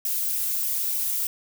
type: noise with flanger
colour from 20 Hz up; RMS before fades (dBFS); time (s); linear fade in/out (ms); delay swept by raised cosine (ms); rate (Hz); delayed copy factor
violet; -26; 0.05-1.27; 2; 0.34 to 4.54; 3.3; +0.8
effects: none